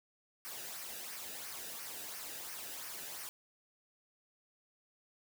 white noise with flanger, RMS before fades -45 dBFS, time 0.45-3.29 s, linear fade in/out 0 ms, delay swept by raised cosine 0.26 to 0.95 ms, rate 2.9 Hz, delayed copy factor -0.55, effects none

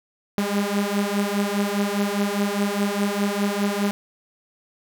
sawtooth beating tone pair, 200.3 / 205.2 Hz, G3 / G#3, +38 / -21 cents, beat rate 4.9 Hz, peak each -20 dBFS, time 0.38-3.91 s, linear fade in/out 0 ms, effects none

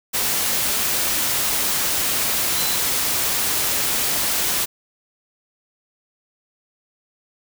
sine tone in noise, 4032 Hz, B7, 35 cents sharp, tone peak -28 dBFS, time 2.55-2.77 s, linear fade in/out 20 ms, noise white, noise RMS -21 dBFS, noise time 0.13-4.66 s, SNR -10 dB, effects none

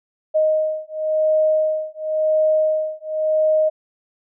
sine beating tone pair, 622.3 / 623.24 Hz, D#5 / D#5, 0 / +3 cents, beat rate 0.94 Hz, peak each -19 dBFS, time 0.34-3.7 s, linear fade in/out 20 ms, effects none

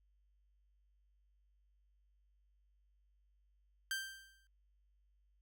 sawtooth tone with exponential decay, 1571 Hz, G6, 3 cents sharp, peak -31 dBFS, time 3.91-4.47 s, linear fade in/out 1 ms, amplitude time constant 120 ms, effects added 50 Hz sine -70 dBFS peak until 5.41 s

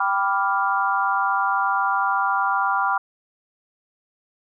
sine chord, G dominant seventh, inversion none, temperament equal, 784 / 987.8 / 1174.7 / 1396.9 Hz, G5 / B5 / D6 / F6, 0 / 0 / 0 / 0 cents, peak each -24 dBFS, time 0-2.98 s, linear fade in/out 5 ms, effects none

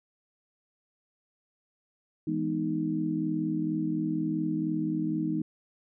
sine chord, E major seventh, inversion none, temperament equal, 164.81 / 207.7 / 246.9 / 311.1 Hz, E3 / G#3 / B3 / D#4, 0 / 0 / 0 / 0 cents, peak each -33 / -35 / -35 / -29 dBFS, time 2.27-5.42 s, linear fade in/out 5 ms, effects none

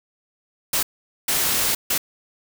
white noise bursts at uneven times, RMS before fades -21 dBFS, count 3, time 0.73-0.83 / 1.28-1.75 / 1.9-1.98 s, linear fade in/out 5 ms, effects none

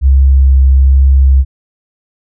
sine tone with vibrato, 67 Hz, C2, 42 cents sharp, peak -3 dBFS, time 0.01-1.45 s, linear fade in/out 50 ms, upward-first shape triangle, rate 1.2 Hz, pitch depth 13 cents each way, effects none

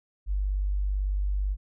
sine tone, 49.02 Hz, G1, 1 cent sharp, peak -24 dBFS, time 0.26-1.57 s, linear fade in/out 50 ms, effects none

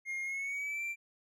triangle tone with pitch glide, 2133 to 2353 Hz, C7 to D7, +33 to +3 cents, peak -33 dBFS, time 0.05-0.96 s, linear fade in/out 50 ms, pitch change +170 cents, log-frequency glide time 0.23-0.83 s, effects none

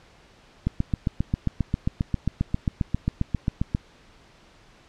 click train, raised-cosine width 5 ms, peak -10 dBFS, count 24, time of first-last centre 0.67-3.749 s, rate 7.47 Hz, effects pink hiss -54 dBFS RMS until 4.88 s + low-pass 5000 Hz 12 dB/octave

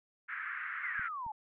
white band-pass noise, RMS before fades -40 dBFS, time 0.28-1.09 s, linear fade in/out 20 ms, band 1300 to 2000 Hz, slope 48 dB/octave
sine exponential sweep, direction down, 2170 to 830.6 Hz, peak -37 dBFS, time 0.83-1.32 s, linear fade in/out 5 ms
clicks, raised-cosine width 5 ms, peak -39 / -41 dBFS, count 2, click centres 0.995 / 1.265 s
effects none

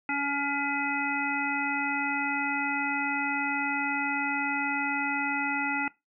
harmonic tone with a mistuned harmonic, 281.8 Hz, C#4, 29 cents sharp, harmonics 1 / 3 / 5 / 7 / 9, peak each -33 / -33 / -33 / -33 / -33 dBFS, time 0.09-5.88 s, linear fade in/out 2 ms, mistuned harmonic 7, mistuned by +31 cents, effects noise-tail reverb RT60 0.2 s tail -20 dB re dry

